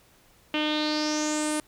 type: tone with low-pass filter sweep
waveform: sawtooth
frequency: 303.9 Hz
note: D#4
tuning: 41 cents flat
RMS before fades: -27 dBFS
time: 0.54-1.6 s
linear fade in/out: 2 ms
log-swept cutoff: 2900 to 9900 Hz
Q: 5.6
effects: pink hiss -59 dBFS RMS until 1.67 s